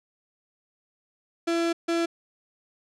35% pulse tone bursts at uneven times, 336.2 Hz, E4, 34 cents sharp, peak -21 dBFS, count 2, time 1.47-1.73 / 1.88-2.06 s, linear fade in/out 10 ms, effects low-pass 7000 Hz 12 dB/octave

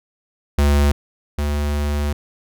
square tone pair in turn, 72 / 73.22 Hz, D2 / D2, -34 / -5 cents, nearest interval unison, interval 29 cents, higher second, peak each -13 / -19 dBFS, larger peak first, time 0.58-0.92 / 1.38-2.13 s, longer second, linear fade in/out 5 ms, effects none

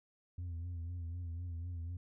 sine tone with vibrato, 85.9 Hz, F2, 28 cents flat, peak -36 dBFS, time 0.38-1.97 s, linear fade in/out 5 ms, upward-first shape sine, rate 4 Hz, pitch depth 62 cents each way, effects tanh soft clip ceiling -38 dBFS

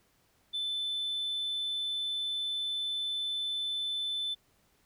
sine tone, 3520 Hz, A7, in tune, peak -29 dBFS, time 0.53-4.35 s, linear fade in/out 20 ms, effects tanh soft clip ceiling -29 dBFS + pink hiss -69 dBFS RMS until 4.85 s

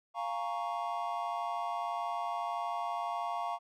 triangle chord, Bb minor seventh, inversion second, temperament equal, 698.5 / 830.6 / 932.3 / 1108.7 Hz, F5 / Ab5 / Bb5 / Db6, 0 / 0 / 0 / 0 cents, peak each -35 / -40 / -37 / -37 dBFS, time 0.14-3.59 s, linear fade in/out 50 ms, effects none

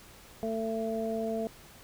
harmonic tone, 223.3 Hz, A3, 26 cents sharp, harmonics 1 / 2 / 3, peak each -34 / -34 / -34 dBFS, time 0.43-1.47 s, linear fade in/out 0 ms, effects pink hiss -53 dBFS RMS until 1.83 s

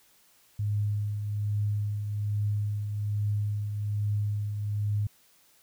sine tone with tremolo, 103.83 Hz, G#2, in tune, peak -24 dBFS, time 0.59-5.07 s, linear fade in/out 5 ms, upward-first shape triangle, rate 1.2 Hz, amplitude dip 50%, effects white hiss -62 dBFS RMS until 5.62 s

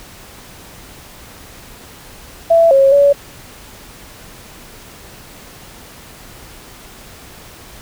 sine tone with pitch steps, 666 / 544 / 567 Hz, E5 / C#5 / C#5, +18 / -33 / +39 cents, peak -6 dBFS, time 2.5-3.13 s, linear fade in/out 10 ms, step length 210 ms, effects pink hiss -38 dBFS RMS until 7.81 s

